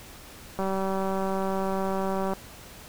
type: click train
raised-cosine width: 1 ms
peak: -16 dBFS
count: 336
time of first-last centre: 0.59-2.335 s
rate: 192 Hz
effects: pink hiss -46 dBFS RMS until 2.88 s